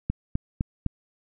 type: click train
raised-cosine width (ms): 5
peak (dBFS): -12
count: 4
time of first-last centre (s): 0.1-0.863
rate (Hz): 3.93
effects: none